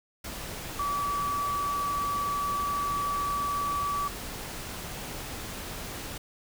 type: tone in noise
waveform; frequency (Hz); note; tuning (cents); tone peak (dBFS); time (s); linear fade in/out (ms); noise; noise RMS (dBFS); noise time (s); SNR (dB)
sine; 1148; D6; -40; -27; 0.79-4.08; 5; pink; -38; 0.24-6.18; +8
effects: none